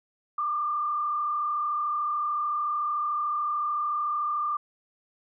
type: tone with frequency modulation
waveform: sine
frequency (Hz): 1192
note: D6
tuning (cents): +25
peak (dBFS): -25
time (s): 0.38-4.57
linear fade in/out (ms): 5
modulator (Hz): 33.6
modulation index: 0.71
effects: none